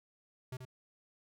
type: tone with echo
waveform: square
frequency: 128.1 Hz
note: C3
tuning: 36 cents flat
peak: -40 dBFS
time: 0.52-0.57 s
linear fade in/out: 5 ms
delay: 82 ms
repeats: 1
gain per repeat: -6 dB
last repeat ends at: 0.652 s
effects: none